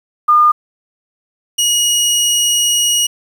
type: tone pair in turn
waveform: sine / 20% pulse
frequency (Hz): 1213 / 2895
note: D#6 / F#7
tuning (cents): -44 / -38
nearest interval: octave + minor third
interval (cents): 1506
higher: second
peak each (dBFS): -6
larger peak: neither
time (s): 0.28-0.52 / 1.58-3.07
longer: second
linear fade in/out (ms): 10
effects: 7-bit